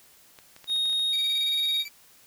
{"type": "clicks", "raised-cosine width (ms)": 0.2, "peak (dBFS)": -29, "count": 9, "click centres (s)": [0.388, 0.564, 0.643, 0.699, 0.762, 0.856, 0.897, 0.93, 0.995]}
{"type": "tone with pitch glide", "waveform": "triangle", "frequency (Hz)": [3729, 3753], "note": ["A#7", "A#7"], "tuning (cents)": [0, 11], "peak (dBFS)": -22, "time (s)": [0.67, 1.85], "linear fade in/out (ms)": 50, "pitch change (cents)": 11, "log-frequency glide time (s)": [0.95, 1.66]}
{"type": "tone with tremolo", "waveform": "25% pulse", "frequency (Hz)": 2319, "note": "D7", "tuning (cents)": -22, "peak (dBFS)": -32, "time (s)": [1.13, 1.89], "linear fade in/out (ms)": 2, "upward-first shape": "square", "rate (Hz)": 18, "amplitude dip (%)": 70}
{"effects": ["white hiss -56 dBFS RMS until 2.26 s"]}